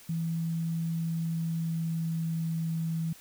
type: tone with pitch glide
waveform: sine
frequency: 164.81 to 163.29 Hz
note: E3 to E3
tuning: 0 to -16 cents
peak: -28 dBFS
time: 0.09-3.13 s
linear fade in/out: 5 ms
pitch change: -16 cents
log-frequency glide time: 0.96-2.72 s
effects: white hiss -53 dBFS RMS until 3.2 s